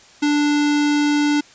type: tone with notch filter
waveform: square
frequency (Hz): 293.7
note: D4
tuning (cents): 0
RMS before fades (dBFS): -17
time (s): 0.22-1.41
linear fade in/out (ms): 10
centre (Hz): 620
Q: 1.1
effects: white hiss -47 dBFS RMS until 1.54 s + resampled to 16000 Hz